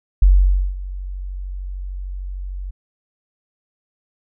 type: tone with ADSR envelope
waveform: sine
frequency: 46.62 Hz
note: F#1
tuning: 14 cents sharp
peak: -6 dBFS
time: 0.22-2.71 s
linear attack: 5 ms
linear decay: 520 ms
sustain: -19 dB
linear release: 12 ms
effects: none